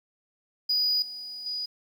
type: tone with level steps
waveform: sine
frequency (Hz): 4927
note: D#8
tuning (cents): -18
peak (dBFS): -20 / -36 / -29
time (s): 0.69-1.66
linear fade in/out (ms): 10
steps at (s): 1.02 / 1.46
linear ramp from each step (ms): 2
effects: tanh soft clip ceiling -20 dBFS + 9-bit